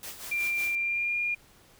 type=noise with tremolo; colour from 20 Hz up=white; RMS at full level=-39 dBFS; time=0.03-0.75 s; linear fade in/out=0 ms; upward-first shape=sine; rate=5.4 Hz; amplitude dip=65%
type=tone with pitch glide; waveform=sine; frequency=2375 to 2417 Hz; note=D7 to D7; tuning=+19 to +49 cents; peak=-26 dBFS; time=0.31-1.35 s; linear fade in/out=10 ms; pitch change=+30 cents; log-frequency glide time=0.76-1.17 s
effects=pink hiss -58 dBFS RMS until 1.79 s